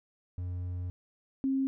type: tone pair in turn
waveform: triangle / sine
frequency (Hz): 89.5 / 268.2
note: F2 / C4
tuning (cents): +43 / +43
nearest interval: octave + perfect fifth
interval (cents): 1900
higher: second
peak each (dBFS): -31 / -26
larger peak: second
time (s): 0.38-0.9 / 1.44-1.67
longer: first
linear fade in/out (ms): 0
effects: none